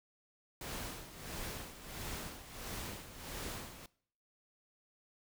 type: noise with tremolo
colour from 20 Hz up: pink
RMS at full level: -42 dBFS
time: 0.61-3.86 s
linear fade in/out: 2 ms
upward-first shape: sine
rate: 1.5 Hz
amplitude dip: 70%
effects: noise-tail reverb RT60 0.6 s tail -22 dB re dry